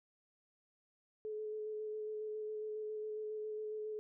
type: tone with vibrato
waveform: sine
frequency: 428.8 Hz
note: A4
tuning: 45 cents flat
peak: -39 dBFS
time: 1.25-3.99 s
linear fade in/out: 0 ms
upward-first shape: square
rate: 7.3 Hz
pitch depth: 11 cents each way
effects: none